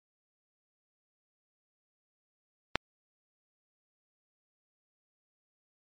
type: click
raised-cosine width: 0.3 ms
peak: -7 dBFS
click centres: 2.756 s
effects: MP3 32 kbps